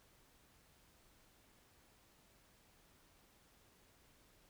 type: silence
effects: pink hiss -69 dBFS RMS until 4.49 s